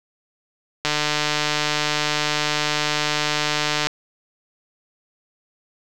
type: click train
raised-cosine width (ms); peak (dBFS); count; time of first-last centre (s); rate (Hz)
0.2; -3; 454; 0.85-3.87; 150
effects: none